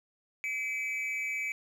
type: tone with amplitude modulation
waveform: triangle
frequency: 2300 Hz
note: D7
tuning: 37 cents flat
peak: -26 dBFS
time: 0.44-1.52 s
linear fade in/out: 0 ms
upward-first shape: sine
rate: 236 Hz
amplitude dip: 80%
effects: none